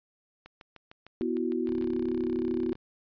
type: click train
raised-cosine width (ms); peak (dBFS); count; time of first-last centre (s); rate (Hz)
0.3; -31; 10; 0.46-1.824; 6.6
type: chord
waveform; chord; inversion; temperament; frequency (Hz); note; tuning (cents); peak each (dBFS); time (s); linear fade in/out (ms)
sine; B suspended fourth; none; equal; 246.9 / 329.6 / 370; B3 / E4 / F#4; 0 / 0 / 0; -31; 1.21-2.73; 0
type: tone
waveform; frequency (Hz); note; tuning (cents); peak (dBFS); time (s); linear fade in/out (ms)
5% pulse; 32.92; C1; +11; -32; 1.66-2.76; 10
effects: resampled to 11025 Hz